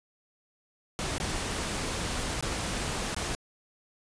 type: noise with dropouts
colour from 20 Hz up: pink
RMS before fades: -32 dBFS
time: 0.99-3.35 s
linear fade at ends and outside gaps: 0 ms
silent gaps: 1.182-1.201 / 2.409-2.426 / 3.146-3.165 s
effects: resampled to 22050 Hz